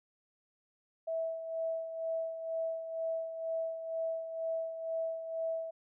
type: tone with tremolo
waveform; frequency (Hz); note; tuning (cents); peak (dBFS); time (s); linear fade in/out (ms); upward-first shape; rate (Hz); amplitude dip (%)
sine; 653; E5; -17; -31; 1.07-5.71; 10; sine; 2.1; 60
effects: none